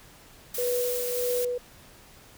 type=noise; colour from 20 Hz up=blue; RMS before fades=-33 dBFS; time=0.54-1.45 s; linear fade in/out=5 ms
type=tone with tremolo; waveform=sine; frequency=490.8 Hz; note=B4; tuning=11 cents flat; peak=-24 dBFS; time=0.58-1.58 s; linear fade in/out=5 ms; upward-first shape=sine; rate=1.6 Hz; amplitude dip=45%
effects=pink hiss -52 dBFS RMS until 2.37 s